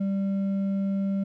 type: tone with hard clipping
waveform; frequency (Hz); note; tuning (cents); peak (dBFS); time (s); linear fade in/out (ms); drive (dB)
sine; 196; G3; 0; -25; 0-1.24; 10; 4
effects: none